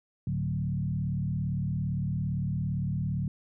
sine tone with frequency modulation, 139.3 Hz, C#3, 9 cents sharp, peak -27 dBFS, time 0.27-3.28 s, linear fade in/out 2 ms, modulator 37.6 Hz, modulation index 1.3, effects none

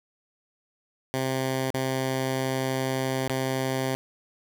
10% pulse tone with dropouts, 131.7 Hz, C3, 12 cents sharp, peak -17 dBFS, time 1.14-3.95 s, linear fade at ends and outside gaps 0 ms, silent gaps 1.704-1.743 / 3.28-3.297 s, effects none

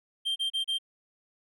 triangle tone bursts, 3165 Hz, G7, 16 cents sharp, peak -25 dBFS, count 4, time 0.25-0.786 s, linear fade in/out 20 ms, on 110 ms, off 32 ms, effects none

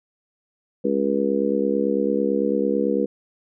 harmonic tone, 69 Hz, C#2, 7 cents flat, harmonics 3 / 4 / 5 / 6 / 7, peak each -25 / -25 / -27 / -26 / -23 dBFS, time 0.84-3.06 s, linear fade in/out 10 ms, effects none

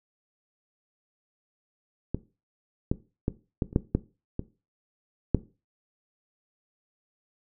clicks, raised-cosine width 3 ms, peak -14 / -11 / -12 / -12 / -28 / -8 / -9 / -16 / -6 dBFS, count 9, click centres 2.146 / 2.915 / 3.281 / 3.622 / 3.729 / 3.761 / 3.95 / 4.394 / 5.347 s, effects noise-tail reverb RT60 0.3 s tail -17 dB re dry

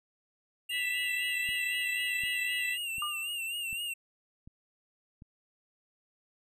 square tone with vibrato, 2768 Hz, F7, 16 cents flat, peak -34 dBFS, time 0.69-3.94 s, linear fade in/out 10 ms, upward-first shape sine, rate 3.9 Hz, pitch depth 67 cents each way
harmonic tone, 659.3 Hz, E5, in tune, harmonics 3 / 4 / 5 / 6, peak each -33 / -37 / -47 / -46 dBFS, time 0.7-2.78 s, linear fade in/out 50 ms
click train, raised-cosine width 5 ms, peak -37 dBFS, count 6, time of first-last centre 1.49-5.221 s, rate 1.34 Hz
sine tone with exponential decay, 1200 Hz, D6, 37 cents sharp, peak -30 dBFS, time 3.02-3.34 s, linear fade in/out 2 ms, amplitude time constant 68 ms
effects none

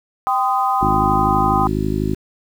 sine chord, C minor, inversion second, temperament equal with one note detuned, 784 / 1025 / 1244.5 Hz, G5 / C6 / Eb6, 0 / -36 / 0 cents, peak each -18 / -20 / -20 dBFS, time 0.27-1.67 s, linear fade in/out 0 ms
harmonic tone, 52.1 Hz, G#1, 6 cents sharp, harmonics 1 / 2 / 3 / 4 / 5 / 6 / 7, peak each -25 / -25 / -25 / -25 / -25 / -25 / -25 dBFS, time 0.81-2.15 s, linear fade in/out 10 ms
effects 7-bit

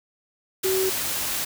sine tone in noise, 379 Hz, F#4, 42 cents sharp, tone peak -21 dBFS, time 0.64-0.9 s, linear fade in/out 10 ms, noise white, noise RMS -27 dBFS, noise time 0.63-1.45 s, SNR +3 dB, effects none

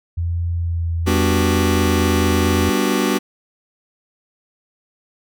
sine tone with vibrato, 84.6 Hz, E2, 45 cents sharp, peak -18 dBFS, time 0.17-2.7 s, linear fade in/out 10 ms, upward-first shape sine, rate 0.91 Hz, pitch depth 19 cents each way
sawtooth chord, G major seventh, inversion none, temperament just, 196 / 245 / 294 / 367.5 Hz, G3 / B3 / D4 / F#4, 0 / -14 / +2 / -12 cents, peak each -17 dBFS, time 1.06-3.19 s, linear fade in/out 20 ms
effects none

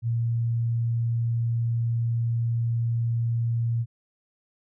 sine tone, 116.54 Hz, A#2, in tune, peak -22 dBFS, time 0.02-3.86 s, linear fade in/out 50 ms, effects none

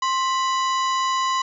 harmonic tone with a mistuned harmonic, 987.8 Hz, B5, in tune, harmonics 1 / 2 / 3 / 4 / 5 / 6 / 7, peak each -20 / -31 / -32 / -33 / -38 / -39 / -36 dBFS, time 0.02-1.42 s, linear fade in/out 5 ms, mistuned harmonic 1, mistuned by +110 cents, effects none

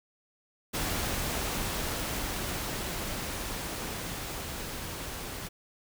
pink noise with level ramp, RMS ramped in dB -31 to -39 dBFS, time 0.73-5.49 s, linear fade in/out 20 ms, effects none

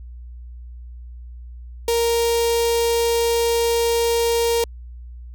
sawtooth tone with notch filter, 466.2 Hz, A#4, in tune, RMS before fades -19 dBFS, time 1.88-4.64 s, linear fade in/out 2 ms, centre 1500 Hz, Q 0.78, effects added 60 Hz sine -34 dBFS peak until 5.34 s

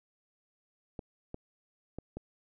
clicks, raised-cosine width 2 ms, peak -26 dBFS, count 4, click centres 0.992 / 1.344 / 1.986 / 2.17 s, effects none

